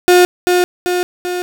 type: tone with echo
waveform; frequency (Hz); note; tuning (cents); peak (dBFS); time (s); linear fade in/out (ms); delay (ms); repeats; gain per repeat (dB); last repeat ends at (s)
35% pulse; 358.3; F4; +44; -4; 0.08-0.25; 0; 390; 3; -4; 1.42
effects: none

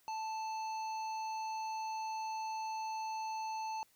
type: harmonic tone with a mistuned harmonic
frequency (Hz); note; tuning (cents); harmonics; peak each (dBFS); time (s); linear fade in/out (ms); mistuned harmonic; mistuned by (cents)
880; A5; 0; 1 / 3 / 5 / 7; -37 / -51 / -53 / -55; 0.08-3.83; 0; 5; -24
effects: white hiss -70 dBFS RMS until 3.95 s

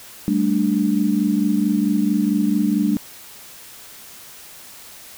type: chord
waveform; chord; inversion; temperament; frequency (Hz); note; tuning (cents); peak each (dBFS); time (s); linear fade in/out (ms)
sine; G suspended second; none; just; 196 / 220.5 / 294; G3 / A3 / D4; 0 / +4 / +2; -20; 0.28-2.97; 0
effects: white hiss -41 dBFS RMS until 5.17 s

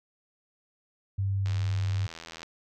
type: tone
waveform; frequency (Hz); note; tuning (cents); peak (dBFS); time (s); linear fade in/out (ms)
sine; 98; G2; 0; -25; 1.18-2.07; 10
type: click train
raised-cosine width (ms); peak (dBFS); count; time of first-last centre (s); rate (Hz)
0.2; -24; 81; 1.46-2.431; 82.4
effects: none

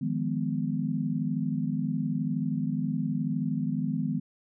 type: chord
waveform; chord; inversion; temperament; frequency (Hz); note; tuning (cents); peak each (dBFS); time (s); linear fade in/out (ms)
sine; F half-diminished seventh; third; equal with one note detuned; 155.56 / 174.61 / 207.7 / 249.7; Eb3 / F3 / Ab3 / Cb4; 0 / 0 / 0 / +19; -31 / -34 / -32 / -31; 0.01-4.2; 10
effects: none

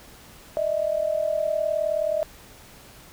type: tone pair together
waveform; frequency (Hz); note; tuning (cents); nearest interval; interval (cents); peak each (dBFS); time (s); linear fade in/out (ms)
sine; 606.7 / 646; D#5 / E5; -44 / -35; minor second; 109; -24 / -25; 0.57-2.23; 0
effects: pink hiss -48 dBFS RMS until 3.12 s

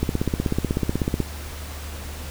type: click train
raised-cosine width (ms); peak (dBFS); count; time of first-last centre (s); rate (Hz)
3; -8; 20; 0.03-1.203; 16.2
effects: added 74 Hz sine -33 dBFS peak until 2.3 s + pink hiss -38 dBFS RMS until 2.3 s

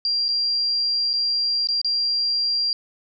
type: tone with dropouts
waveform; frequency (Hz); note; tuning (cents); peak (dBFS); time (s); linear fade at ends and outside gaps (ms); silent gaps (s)
sine; 4756; D8; +21; -19; 0.05-2.73; 1; 0.283-0.288 / 1.132-1.137 / 1.672-1.687 / 1.815-1.846
effects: none

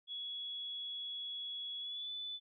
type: tone with pitch glide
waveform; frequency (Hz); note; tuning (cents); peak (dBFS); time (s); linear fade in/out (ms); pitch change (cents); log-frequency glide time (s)
sine; 3365 to 3490; G#7 to A7; +22 to -15; -40; 0.07-2.4; 50; +63; 1.8-2.1
effects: none

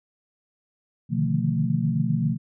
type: tone cluster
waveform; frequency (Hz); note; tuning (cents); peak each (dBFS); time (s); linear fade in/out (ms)
sine; 125.5 / 148.3 / 156 / 175.7 / 222.9; B2 / D3 / D#3 / F3 / A3; +28 / +17 / +5 / +11 / +23; -27; 1.09-2.38; 50
effects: none

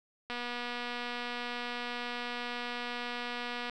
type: click train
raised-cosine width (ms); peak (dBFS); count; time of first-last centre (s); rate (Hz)
0.3; -22; 823; 0.3-3.697; 242
effects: none

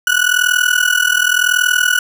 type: tone with amplitude modulation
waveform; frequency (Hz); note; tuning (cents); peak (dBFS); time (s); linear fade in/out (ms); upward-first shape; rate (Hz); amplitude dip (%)
35% pulse; 1473; F#6; -8; -6; 0.07-1.99; 2; sine; 40.9; 85
effects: none

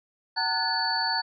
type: tone cluster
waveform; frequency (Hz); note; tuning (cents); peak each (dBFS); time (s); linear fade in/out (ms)
sine; 750 / 900 / 1473 / 1715 / 4482; F#5 / A5 / F#6 / A6 / C#8; +23 / +39 / -8 / -45 / +18; -34 / -29 / -33 / -33 / -27; 0.36-1.22; 20
effects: none

